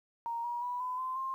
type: tone with pitch steps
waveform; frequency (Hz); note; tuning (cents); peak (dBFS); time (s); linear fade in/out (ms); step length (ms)
sine; 932.3 / 956.3 / 980.9 / 1006.2 / 1032.1 / 1058.6; A#5 / A#5 / B5 / B5 / C6 / C6; 0 / +44 / -12 / +32 / -24 / +20; -33; 0.26-1.34; 0; 180
effects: 11-bit